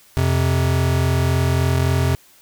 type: tone pair together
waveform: square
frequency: 87.31 / 130.81 Hz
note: F2 / C3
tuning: 0 / 0 cents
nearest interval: perfect fifth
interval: 700 cents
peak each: -19 dBFS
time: 0.17-2.15 s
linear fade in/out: 0 ms
effects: white hiss -51 dBFS RMS until 2.41 s